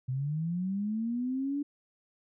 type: linear sweep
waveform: sine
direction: up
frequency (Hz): 124.8 to 291.2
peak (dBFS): -29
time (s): 0.08-1.63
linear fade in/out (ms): 10
effects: none